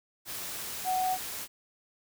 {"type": "tone in noise", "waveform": "sine", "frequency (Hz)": 744, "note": "F#5", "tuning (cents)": 9, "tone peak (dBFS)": -26, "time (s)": [0.84, 1.18], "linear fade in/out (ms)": 50, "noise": "white", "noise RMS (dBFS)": -38, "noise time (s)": [0.25, 1.48], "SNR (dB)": 9, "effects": []}